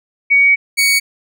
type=tone pair in turn; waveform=sine / sawtooth; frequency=2249 / 2239 Hz; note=C#7 / C#7; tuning=+24 / +17 cents; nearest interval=unison; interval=7 cents; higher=first; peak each=-7 dBFS; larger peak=neither; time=0.3-0.56 / 0.77-1 s; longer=first; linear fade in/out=20 ms; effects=none